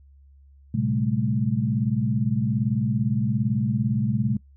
sine tone cluster, 114.7 / 132.3 / 193.5 / 213.7 Hz, A#2 / C3 / G3 / G#3, -28 / +20 / -22 / +50 cents, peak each -26 / -25 / -30 / -25 dBFS, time 0.74-4.37 s, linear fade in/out 5 ms, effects noise-tail reverb RT60 0.1 s tail -22 dB re dry + added 69 Hz sine -49 dBFS peak until 4.56 s

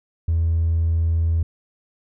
sine tone with hard clipping, 82.41 Hz, E2, in tune, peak -17 dBFS, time 0.28-1.43 s, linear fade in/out 5 ms, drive 1 dB, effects none

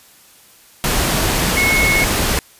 sine tone in noise, 2187 Hz, C#7, 24 cents flat, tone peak -14 dBFS, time 1.57-2.04 s, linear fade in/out 0 ms, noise pink, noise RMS -17 dBFS, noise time 0.84-2.39 s, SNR 0 dB, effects white hiss -47 dBFS RMS until 2.59 s + resampled to 32000 Hz

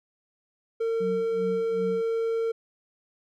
triangle tone, 455 Hz, A#4, 42 cents flat, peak -22 dBFS, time 0.8-2.52 s, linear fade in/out 10 ms
sine tone with tremolo, 185 Hz, F#3, in tune, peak -29 dBFS, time 1-2.02 s, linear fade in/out 10 ms, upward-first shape sine, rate 2.6 Hz, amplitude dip 95%
effects none

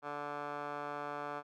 15% pulse tone with band-pass filter, 145.7 Hz, D3, 13 cents flat, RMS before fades -41 dBFS, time 0.02-1.43 s, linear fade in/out 50 ms, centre 990 Hz, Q 7.3, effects none

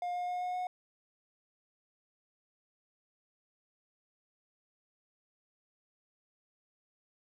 triangle tone with pitch steps, 710 / 714.5 / 719.1 / 723.7 / 728.3 Hz, F5 / F5 / F#5 / F#5 / F#5, +28 / +39 / -50 / -39 / -28 cents, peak -31 dBFS, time 0.02-0.67 s, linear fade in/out 2 ms, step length 130 ms, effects none

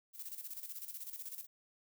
violet noise with tremolo, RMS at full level -44 dBFS, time 0.13-1.47 s, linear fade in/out 50 ms, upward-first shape square, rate 16 Hz, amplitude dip 65%, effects none

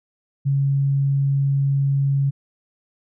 sine tone, 138.59 Hz, C#3, in tune, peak -16 dBFS, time 0.45-2.31 s, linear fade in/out 20 ms, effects none

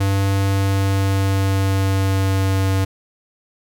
square tone with pitch glide, 98 to 96.04 Hz, G2 to G2, 0 to -35 cents, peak -16 dBFS, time 0-2.85 s, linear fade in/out 10 ms, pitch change -35 cents, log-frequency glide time 0.32-2.73 s, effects none

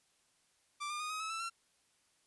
sawtooth tone with pitch steps, 1174.7 / 1203.5 / 1233.1 / 1263.4 / 1294.4 / 1326.2 / 1358.8 Hz, D6 / D6 / D#6 / D#6 / E6 / E6 / F6, 0 / +42 / -16 / +26 / -32 / +10 / -48 cents, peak -34 dBFS, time 0.8-1.5 s, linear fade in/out 20 ms, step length 100 ms, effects white hiss -73 dBFS RMS until 2.26 s + resampled to 24000 Hz

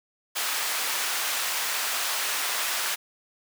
pink high-pass noise, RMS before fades -28 dBFS, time 0.35-2.96 s, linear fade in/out 20 ms, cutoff 1100 Hz, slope 12 dB/octave, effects none

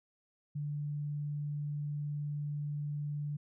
sine tone, 146.83 Hz, D3, in tune, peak -34 dBFS, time 0.55-3.37 s, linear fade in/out 10 ms, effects none

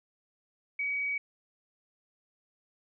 sine tone, 2266 Hz, C#7, 37 cents sharp, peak -29 dBFS, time 0.79-1.18 s, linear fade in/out 5 ms, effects none

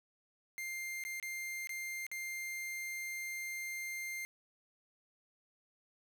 45% pulse tone with dropouts, 2100 Hz, C7, 6 cents sharp, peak -39 dBFS, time 0.58-4.25 s, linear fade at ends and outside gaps 0 ms, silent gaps 1.038-1.05 / 1.199-1.227 / 1.672-1.693 / 2.066-2.115 s, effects none

